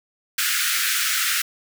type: high-pass noise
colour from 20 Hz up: pink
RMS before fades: -22 dBFS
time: 0.38-1.42 s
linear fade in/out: 5 ms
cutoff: 1300 Hz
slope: 96 dB/octave
effects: none